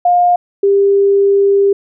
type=tone pair in turn; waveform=sine; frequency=709 / 397.9 Hz; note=F5 / G4; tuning=+26 / +26 cents; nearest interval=minor seventh; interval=1000 cents; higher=first; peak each=-7 dBFS; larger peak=neither; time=0.05-0.36 / 0.63-1.73 s; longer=second; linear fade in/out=5 ms; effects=none